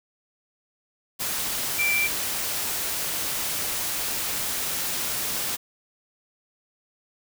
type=tone in noise; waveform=sine; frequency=2349 Hz; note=D7; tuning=in tune; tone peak=-21 dBFS; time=1.78-2.08 s; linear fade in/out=20 ms; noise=white; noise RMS=-28 dBFS; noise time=1.19-5.57 s; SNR=+4 dB; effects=none